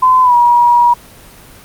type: tone with pitch glide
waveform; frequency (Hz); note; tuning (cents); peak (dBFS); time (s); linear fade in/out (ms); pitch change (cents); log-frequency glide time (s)
sine; 1022 to 959.1; C6 to A#5; -41 to +49; -5; 0.02-0.94; 10; -110; 0.22-0.35
effects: pink hiss -38 dBFS RMS until 1.64 s + Opus 32 kbps